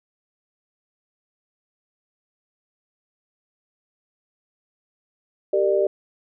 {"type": "tone cluster", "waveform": "sine", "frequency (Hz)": [391.6, 460, 598], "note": ["G4", "A#4", "D5"], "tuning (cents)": [-2, -23, 31], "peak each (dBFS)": [-20, -25, -20], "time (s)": [5.53, 5.87], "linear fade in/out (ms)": 5, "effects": []}